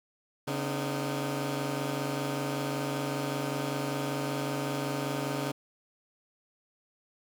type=tone cluster; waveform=15% pulse; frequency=140 / 255.4 / 305.2 Hz; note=C#3 / C4 / D#4; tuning=+18 / -42 / -33 cents; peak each=-26 / -32 / -30 dBFS; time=0.47-5.52 s; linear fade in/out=10 ms; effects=none